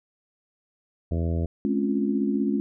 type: harmonic tone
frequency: 83.3 Hz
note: E2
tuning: 19 cents sharp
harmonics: 1 / 2 / 3 / 4 / 5 / 6 / 7 / 8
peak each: -24 / -30 / -34 / -36 / -38 / -40 / -41 / -42 dBFS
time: 1.11-1.46 s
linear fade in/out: 5 ms
type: chord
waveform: sine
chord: Db major seventh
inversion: second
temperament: equal with one note detuned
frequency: 212.1 / 261.6 / 277.2 / 349.2 Hz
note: Ab3 / C4 / Db4 / F4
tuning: +37 / 0 / 0 / 0 cents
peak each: -25 / -30 / -26 / -30 dBFS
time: 1.65-2.6 s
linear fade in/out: 0 ms
effects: none

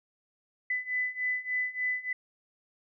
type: beating tone pair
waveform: sine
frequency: 2000 / 2003.4 Hz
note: B6 / B6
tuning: +21 / +24 cents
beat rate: 3.4 Hz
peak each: -33 / -31 dBFS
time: 0.7-2.13 s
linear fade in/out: 5 ms
effects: none

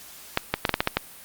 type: clicks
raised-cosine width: 0.3 ms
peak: -4 dBFS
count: 8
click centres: 0.374 / 0.54 / 0.652 / 0.693 / 0.741 / 0.805 / 0.874 / 0.97 s
effects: white hiss -45 dBFS RMS until 1.24 s + Opus 48 kbps

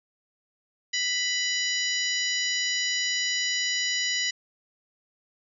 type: harmonic tone with a mistuned harmonic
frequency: 990 Hz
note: B5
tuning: 4 cents sharp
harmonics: 2 / 3 / 4 / 5 / 6 / 7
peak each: -29 / -31 / -32 / -33 / -34 / -34 dBFS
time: 0.93-4.31 s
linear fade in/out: 10 ms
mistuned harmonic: 6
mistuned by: -83 cents
effects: none

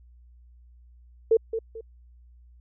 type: tone with echo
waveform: sine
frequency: 450 Hz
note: A4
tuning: 39 cents sharp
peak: -15 dBFS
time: 1.31-1.37 s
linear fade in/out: 5 ms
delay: 220 ms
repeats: 2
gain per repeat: -10 dB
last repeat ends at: 1.81 s
effects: added 60 Hz sine -50 dBFS peak until 2.6 s

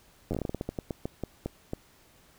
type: slowing click train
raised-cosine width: 2 ms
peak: -18 dBFS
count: 18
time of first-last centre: 0.31-1.734 s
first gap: 10 ms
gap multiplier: 1.23
effects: pink hiss -60 dBFS RMS until 2.38 s

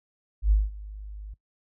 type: tone with ADSR envelope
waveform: sine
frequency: 51.4 Hz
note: G#1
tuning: 17 cents flat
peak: -15 dBFS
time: 0.42-1.34 s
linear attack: 92 ms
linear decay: 190 ms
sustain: -21 dB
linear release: 5 ms
effects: noise-tail reverb RT60 0.1 s tail -19 dB re dry

